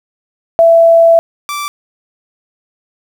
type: tone pair in turn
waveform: sine / sawtooth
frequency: 666 / 1167.3 Hz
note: E5 / D6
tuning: +18 / -11 cents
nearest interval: minor seventh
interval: 971 cents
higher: second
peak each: -3 / -14 dBFS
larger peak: first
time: 0.59-1.19 / 1.49-1.68 s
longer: first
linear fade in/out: 0 ms
effects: 7-bit